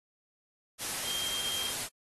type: tone in noise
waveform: sine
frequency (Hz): 3200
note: G7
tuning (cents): +35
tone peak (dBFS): -34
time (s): 1.04-1.73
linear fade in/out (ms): 50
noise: white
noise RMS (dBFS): -35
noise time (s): 0.78-1.89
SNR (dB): -2
effects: AAC 32 kbps